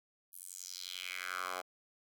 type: tone with high-pass filter sweep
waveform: 10% pulse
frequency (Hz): 91.3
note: F#2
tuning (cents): -23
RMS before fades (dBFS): -43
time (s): 0.32-1.62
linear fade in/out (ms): 20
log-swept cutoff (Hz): 12000 to 780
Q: 3.1
effects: none